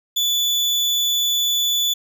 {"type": "tone", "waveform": "35% pulse", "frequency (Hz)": 3468, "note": "A7", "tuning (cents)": -26, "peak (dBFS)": -15, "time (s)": [0.16, 1.94], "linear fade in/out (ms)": 10, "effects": []}